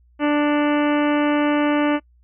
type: harmonic tone with a mistuned harmonic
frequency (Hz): 294.6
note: D4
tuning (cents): +6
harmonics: 1 / 2 / 3 / 4 / 5 / 6 / 7 / 8 / 9 / 10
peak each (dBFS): -17 / -23 / -27 / -29 / -31 / -33 / -34 / -35 / -36 / -37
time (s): 0.19-2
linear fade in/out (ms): 50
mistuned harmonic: 8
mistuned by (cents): -35
effects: noise-tail reverb RT60 0.1 s tail -26 dB re dry + added 60 Hz sine -52 dBFS peak until 2.23 s